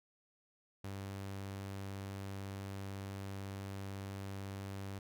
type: tone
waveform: sawtooth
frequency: 98 Hz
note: G2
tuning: in tune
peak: -38 dBFS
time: 0.84-4.99 s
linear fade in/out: 5 ms
effects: none